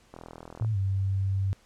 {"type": "click train", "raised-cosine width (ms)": 1, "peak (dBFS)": -28, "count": 22, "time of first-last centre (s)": [0.14, 0.647], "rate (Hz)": 41.4}
{"type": "tone with pitch glide", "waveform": "sine", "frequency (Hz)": [110, 96.87], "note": ["A2", "G2"], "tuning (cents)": [0, -20], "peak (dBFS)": -24, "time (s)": [0.61, 1.53], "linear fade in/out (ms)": 0, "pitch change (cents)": -220, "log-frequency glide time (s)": [0.72, 0.77]}
{"effects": ["pink hiss -61 dBFS RMS until 1.65 s", "low-pass 9000 Hz 12 dB/octave"]}